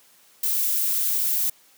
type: noise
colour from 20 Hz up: violet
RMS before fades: -23 dBFS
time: 0.43-1.5 s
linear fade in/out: 5 ms
effects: white hiss -56 dBFS RMS until 1.77 s + high-pass 150 Hz 12 dB/octave